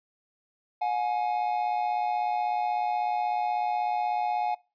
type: tone pair together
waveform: triangle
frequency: 722 / 838.3 Hz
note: F#5 / G#5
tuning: -43 / +16 cents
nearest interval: minor third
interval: 259 cents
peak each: -26 dBFS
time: 0.81-4.55 s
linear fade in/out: 10 ms
effects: noise-tail reverb RT60 0.3 s tail -23 dB re dry + resampled to 11025 Hz